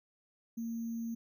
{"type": "tone with sample-and-hold", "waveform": "sine", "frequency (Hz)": 229.8, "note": "A#3", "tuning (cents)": -25, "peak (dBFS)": -35, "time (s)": [0.57, 1.15], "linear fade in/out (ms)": 10, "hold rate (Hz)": 6300, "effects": []}